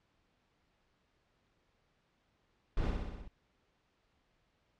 brown noise with echo, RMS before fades -30 dBFS, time 2.77-2.9 s, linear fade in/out 2 ms, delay 63 ms, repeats 6, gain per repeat -3 dB, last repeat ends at 3.278 s, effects pink hiss -75 dBFS RMS until 4.79 s + low-pass 4000 Hz 12 dB/octave

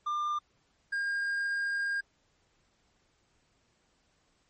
triangle tone pair in turn, 1197 / 1613.8 Hz, D6 / G6, +33 / +50 cents, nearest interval perfect fourth, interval 517 cents, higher second, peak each -27 dBFS, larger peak neither, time 0.06-0.39 / 0.92-2.01 s, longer second, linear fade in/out 10 ms, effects pink hiss -71 dBFS RMS until 4.49 s + MP3 32 kbps

